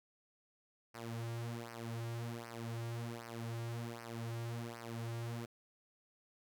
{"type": "tone with flanger", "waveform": "sawtooth", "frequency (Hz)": 116.54, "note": "A#2", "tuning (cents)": 0, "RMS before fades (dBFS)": -43, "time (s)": [0.94, 5.46], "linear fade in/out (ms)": 10, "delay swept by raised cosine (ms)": [0.27, 4.67], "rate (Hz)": 1.3, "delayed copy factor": -0.85, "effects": []}